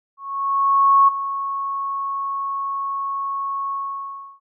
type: tone with ADSR envelope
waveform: sine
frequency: 1102 Hz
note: C#6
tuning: 11 cents flat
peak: -9 dBFS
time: 0.17-4.4 s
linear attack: 910 ms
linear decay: 12 ms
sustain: -13 dB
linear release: 680 ms
effects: none